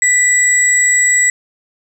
sine tone pair together, 1975.5 / 7773 Hz, B6 / B8, 0 / -29 cents, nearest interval 2 octaves, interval 2371 cents, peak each -11 dBFS, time 0.02-1.3 s, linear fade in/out 2 ms, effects tanh soft clip ceiling -1 dBFS

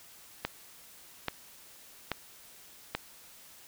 click train, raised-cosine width 0.3 ms, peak -14 dBFS, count 4, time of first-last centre 0.45-2.95 s, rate 1.2 Hz, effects white hiss -54 dBFS RMS until 3.67 s

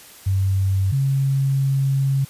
sine tone pair in turn, 96.1 / 136.26 Hz, G2 / C#3, -34 / -29 cents, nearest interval tritone, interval 605 cents, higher second, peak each -16 dBFS, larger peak neither, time 0.26-0.92 / 0.92-2.25 s, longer second, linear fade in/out 10 ms, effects white hiss -44 dBFS RMS until 2.29 s + resampled to 32000 Hz

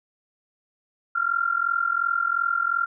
sine tone with amplitude modulation, 1384 Hz, F6, 16 cents flat, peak -17 dBFS, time 1.15-2.86 s, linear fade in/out 10 ms, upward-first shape sine, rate 42.8 Hz, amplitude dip 85%, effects none

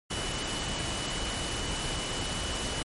sine tone in noise, 2960 Hz, F#7, in tune, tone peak -38 dBFS, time 0.1-2.83 s, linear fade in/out 10 ms, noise pink, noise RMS -33 dBFS, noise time 0.1-2.83 s, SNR -8 dB, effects MP3 48 kbps

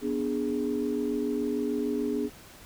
sine chord, G# diminished, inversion first, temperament equal, 246.9 / 293.7 / 415.3 Hz, B3 / D4 / G#4, 0 / 0 / 0 cents, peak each -30 dBFS, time 0.01-2.3 s, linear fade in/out 50 ms, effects tanh soft clip ceiling -18 dBFS + pink hiss -50 dBFS RMS until 2.65 s

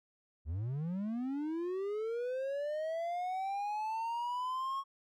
triangle linear sweep, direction up, 69.3 to 1100 Hz, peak -32 dBFS, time 0.45-4.84 s, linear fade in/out 50 ms, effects none

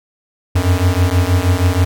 square beating tone pair, 87.31 / 93.61 Hz, F2 / F#2, 0 / +21 cents, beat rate 6.3 Hz, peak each -15 dBFS, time 0.55-1.85 s, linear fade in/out 10 ms, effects none

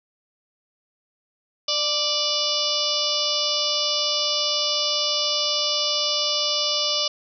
harmonic tone with a mistuned harmonic, 587.3 Hz, D5, in tune, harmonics 1 / 2 / 4 / 5 / 6 / 7 / 8 / 9 / 10, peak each -30 / -33 / -39 / -27 / -28 / -32 / -27 / -27 / -34 dBFS, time 1.68-7.08 s, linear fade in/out 5 ms, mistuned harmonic 1, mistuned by +20 cents, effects none

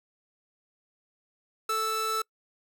45% pulse tone pair together, 440 / 1318.5 Hz, A4 / E6, 0 / 0 cents, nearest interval octave + perfect fifth, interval 1900 cents, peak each -34 / -27 dBFS, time 1.69-2.22 s, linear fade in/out 5 ms, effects noise-tail reverb RT60 0.1 s tail -26 dB re dry

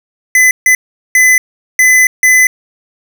square tone bursts at uneven times, 2016 Hz, B6, 35 cents sharp, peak -5 dBFS, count 5, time 0.35-0.51 / 0.66-0.75 / 1.15-1.38 / 1.79-2.07 / 2.23-2.47 s, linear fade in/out 2 ms, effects none

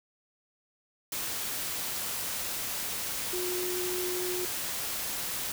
sine tone in noise, 361.2 Hz, F#4, 42 cents flat, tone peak -32 dBFS, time 3.33-4.45 s, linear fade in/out 2 ms, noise white, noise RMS -34 dBFS, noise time 1.12-5.52 s, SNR -1 dB, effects none

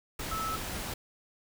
sine tone in noise, 1306 Hz, E6, 17 cents flat, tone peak -32 dBFS, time 0.31-0.56 s, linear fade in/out 5 ms, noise pink, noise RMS -37 dBFS, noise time 0.19-0.94 s, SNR +2 dB, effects none

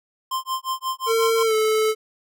square tone with tremolo, 1046.5 Hz, C6, in tune, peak -22 dBFS, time 0.31-1.43 s, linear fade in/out 5 ms, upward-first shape sine, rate 5.6 Hz, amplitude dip 100%
square tone with pitch glide, 453.2 to 435.2 Hz, A#4 to A4, -49 to -19 cents, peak -18 dBFS, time 1.06-1.95 s, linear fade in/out 50 ms, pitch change -70 cents, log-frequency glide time 1.44-1.54 s
effects none

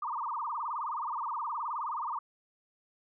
sine tone with vibrato, 1060 Hz, C6, 22 cents sharp, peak -32 dBFS, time 0.02-2.19 s, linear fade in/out 5 ms, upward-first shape sine, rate 19 Hz, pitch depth 270 cents each way, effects none

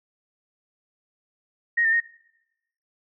sine tone with pitch steps, 1873 / 1803 / 1860 Hz, A#6 / A6 / A#6, +8 / +42 / -4 cents, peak -18 dBFS, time 1.77-2.004 s, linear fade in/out 10 ms, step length 78 ms, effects noise-tail reverb RT60 0.9 s tail -22 dB re dry

